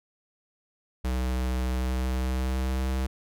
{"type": "tone with pitch glide", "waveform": "square", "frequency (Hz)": [63.3, 65.19], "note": ["B1", "C2"], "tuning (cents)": [43, -6], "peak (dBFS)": -26, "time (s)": [1.04, 3.07], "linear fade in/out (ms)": 10, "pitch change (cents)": 51, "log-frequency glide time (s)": [1.7, 2.88], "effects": []}